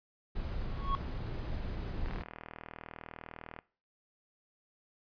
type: noise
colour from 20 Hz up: brown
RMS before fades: -37 dBFS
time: 0.35-2.23 s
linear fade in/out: 10 ms
type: tone with exponential growth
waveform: triangle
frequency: 1105 Hz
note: C#6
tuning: 6 cents flat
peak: -26 dBFS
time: 0.68-0.95 s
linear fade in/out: 0 ms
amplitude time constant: 57 ms
type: click train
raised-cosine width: 0.5 ms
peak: -28 dBFS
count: 62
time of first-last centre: 2.06-3.589 s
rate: 39.9 Hz
effects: noise-tail reverb RT60 0.4 s tail -21 dB re dry + resampled to 11025 Hz